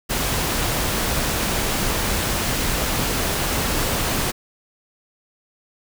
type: noise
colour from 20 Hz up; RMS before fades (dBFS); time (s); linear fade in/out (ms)
pink; -22; 0.09-4.32; 20
effects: none